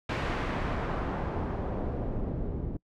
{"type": "noise with low-pass filter sweep", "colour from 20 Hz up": "pink", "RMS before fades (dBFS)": -32, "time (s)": [0.09, 2.77], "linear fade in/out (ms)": 5, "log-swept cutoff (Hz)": [2600, 300], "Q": 0.82, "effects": ["noise-tail reverb RT60 0.1 s tail -25 dB re dry"]}